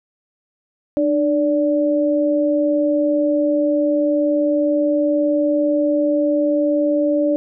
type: tone pair together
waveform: sine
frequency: 300.4 / 580 Hz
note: D4 / D5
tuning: +39 / -22 cents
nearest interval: major seventh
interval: 1139 cents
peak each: -17 dBFS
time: 0.97-7.36 s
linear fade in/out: 0 ms
effects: none